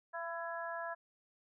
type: harmonic tone with a mistuned harmonic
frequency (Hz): 333.9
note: E4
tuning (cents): +22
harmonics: 2 / 3 / 4 / 5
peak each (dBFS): -42 / -44 / -47 / -44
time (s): 0.13-0.95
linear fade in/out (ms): 20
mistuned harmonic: 2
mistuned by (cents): +18
effects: none